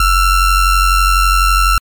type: ring-modulated tone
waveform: square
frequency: 688 Hz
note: F5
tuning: 26 cents flat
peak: -6 dBFS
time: 0-1.78 s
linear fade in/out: 2 ms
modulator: 642 Hz
effects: MP3 96 kbps